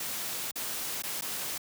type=noise with dropouts; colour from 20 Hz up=white; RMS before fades=-35 dBFS; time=0-1.58 s; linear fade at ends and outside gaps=5 ms; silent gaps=0.513-0.556 / 1.023-1.035 / 1.211-1.22 s; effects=high-pass 100 Hz 12 dB/octave